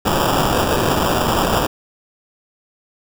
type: noise with sample-and-hold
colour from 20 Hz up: blue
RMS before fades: -17 dBFS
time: 0.05-1.67 s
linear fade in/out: 10 ms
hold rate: 2100 Hz
effects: none